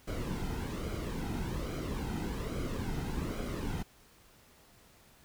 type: noise with flanger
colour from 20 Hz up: brown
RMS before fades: -36 dBFS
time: 0.07-3.83 s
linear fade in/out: 10 ms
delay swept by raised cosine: 1.1 to 1.78 ms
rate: 1.2 Hz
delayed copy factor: -0.6
effects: pink hiss -61 dBFS RMS until 5.24 s